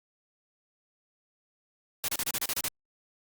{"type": "noise bursts", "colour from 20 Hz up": "white", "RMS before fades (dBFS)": -30, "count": 9, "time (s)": [2.04, 2.682], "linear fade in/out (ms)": 0, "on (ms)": 42, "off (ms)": 33, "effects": ["Opus 48 kbps"]}